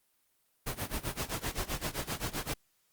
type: noise with tremolo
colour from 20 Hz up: pink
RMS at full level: -33 dBFS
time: 0.66-2.54 s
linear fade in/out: 10 ms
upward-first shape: sine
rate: 7.7 Hz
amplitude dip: 90%
effects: white hiss -73 dBFS RMS until 2.92 s + Opus 32 kbps